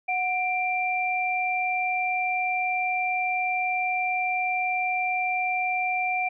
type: tone pair together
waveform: sine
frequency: 735 / 2363 Hz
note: F#5 / D7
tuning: -12 / +10 cents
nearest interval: octave + minor sixth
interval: 2022 cents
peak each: -26 dBFS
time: 0.08-6.29 s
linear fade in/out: 10 ms
effects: none